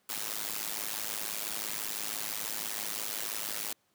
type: noise with amplitude modulation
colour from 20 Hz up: white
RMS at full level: -32 dBFS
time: 0.09-3.73 s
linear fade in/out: 5 ms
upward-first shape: sine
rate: 106 Hz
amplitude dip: 95%
effects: pink hiss -72 dBFS RMS until 3.94 s + high-pass 150 Hz 12 dB/octave